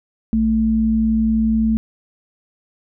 sine tone pair together, 58.32 / 222.1 Hz, A#1 / A3, +1 / +16 cents, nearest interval octave + major seventh, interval 2315 cents, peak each -23 / -14 dBFS, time 0.33-1.77 s, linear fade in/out 0 ms, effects none

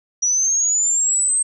sine linear sweep, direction up, 5800 to 8372 Hz, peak -15 dBFS, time 0.22-1.43 s, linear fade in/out 10 ms, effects none

